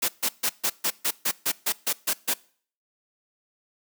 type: noise bursts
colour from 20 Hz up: white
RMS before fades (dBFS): -24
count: 12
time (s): 0.02-2.34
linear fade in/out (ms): 10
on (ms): 65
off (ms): 140
effects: noise-tail reverb RT60 0.5 s tail -23 dB re dry + high-pass 200 Hz 12 dB/octave